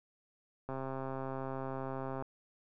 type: click train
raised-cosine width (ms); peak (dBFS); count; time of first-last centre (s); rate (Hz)
1; -26; 205; 0.69-2.224; 133
effects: none